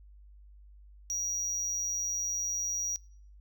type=tone; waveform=triangle; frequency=5760 Hz; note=F#8; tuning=47 cents flat; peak=-29 dBFS; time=1.1-2.96 s; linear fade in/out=0 ms; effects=noise-tail reverb RT60 0.6 s tail -25 dB re dry + added 50 Hz sine -51 dBFS peak until 3.4 s